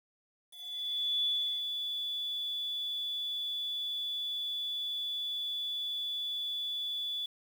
sine tone with ADSR envelope, 3447 Hz, A7, 36 cents flat, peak -27 dBFS, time 0.49-7.26 s, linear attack 750 ms, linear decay 370 ms, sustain -6 dB, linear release 4 ms, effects 9-bit

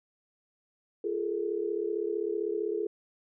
sine tone cluster, 344.3 / 415.1 / 450.7 Hz, F4 / G#4 / A4, -25 / -1 / +42 cents, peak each -34 / -31 / -35 dBFS, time 1.04-2.87 s, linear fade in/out 5 ms, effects none

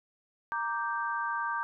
sine chord, G minor, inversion first, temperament equal, 932.3 / 1174.7 / 1568 Hz, Bb5 / D6 / G6, 0 / 0 / 0 cents, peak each -34 dBFS, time 0.52-1.63 s, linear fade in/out 0 ms, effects none

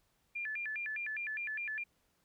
sine tone with vibrato, 2040 Hz, C7, 44 cents flat, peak -36 dBFS, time 0.35-1.84 s, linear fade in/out 10 ms, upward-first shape square, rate 4.9 Hz, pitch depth 280 cents each way, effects pink hiss -75 dBFS RMS until 2.24 s

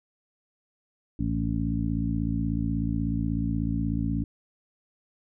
harmonic tone with a mistuned harmonic, 56.4 Hz, A1, 44 cents sharp, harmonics 1 / 2 / 3 / 4 / 5, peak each -31 / -31 / -31 / -31 / -31 dBFS, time 1.19-4.24 s, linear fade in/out 5 ms, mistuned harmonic 1, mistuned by +86 cents, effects none

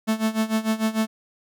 45% pulse tone with tremolo, 220 Hz, A3, in tune, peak -18 dBFS, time 0.07-1.07 s, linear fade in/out 20 ms, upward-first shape sine, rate 6.7 Hz, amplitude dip 85%, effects none

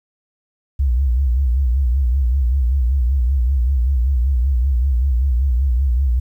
sine tone with vibrato, 64.2 Hz, C2, 32 cents flat, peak -13 dBFS, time 0.79-6.2 s, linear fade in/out 10 ms, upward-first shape sine, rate 5.2 Hz, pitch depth 150 cents each way, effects 9-bit

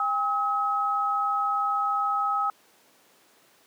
sine tone pair together, 805 / 1278.6 Hz, G5 / D#6, +46 / +47 cents, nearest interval minor sixth, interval 801 cents, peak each -28 / -24 dBFS, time 0-2.5 s, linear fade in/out 2 ms, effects pink hiss -59 dBFS RMS until 3.66 s + high-pass 300 Hz 12 dB/octave

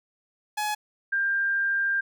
sawtooth / sine tone pair in turn, 844 / 1593.3 Hz, G#5 / G6, +28 / +28 cents, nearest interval major seventh, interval 1100 cents, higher second, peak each -22 dBFS, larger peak neither, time 0.57-0.75 / 1.12-2.01 s, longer second, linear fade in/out 10 ms, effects none

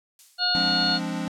violet noise with exponential decay, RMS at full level -39 dBFS, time 0.19-0.79 s, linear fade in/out 1 ms, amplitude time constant 130 ms
harmonic tone, 720 Hz, F#5, 47 cents flat, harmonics 1 / 2 / 4 / 5 / 6, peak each -30 / -27 / -32 / -33 / -22 dBFS, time 0.38-1 s, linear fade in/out 50 ms
square chord, D half-diminished seventh, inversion first, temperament equal, 174.61 / 207.7 / 261.6 / 293.7 Hz, F3 / Ab3 / C4 / D4, 0 / 0 / 0 / 0 cents, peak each -32 / -34 / -34 / -34 dBFS, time 0.55-1.28 s, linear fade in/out 0 ms
effects low-pass 8000 Hz 12 dB/octave

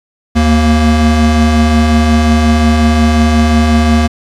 square tone pair together, 75.84 / 233.1 Hz, D#2 / A#3, -44 / 0 cents, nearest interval octave + perfect fifth, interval 1944 cents, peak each -10 dBFS, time 0.35-4.08 s, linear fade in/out 20 ms, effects low-pass 7000 Hz 12 dB/octave + 7-bit

